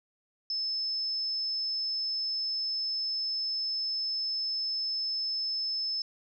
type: tone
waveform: sine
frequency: 5240 Hz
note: E8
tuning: 11 cents flat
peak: -29 dBFS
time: 0.5-6.02 s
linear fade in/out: 2 ms
effects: none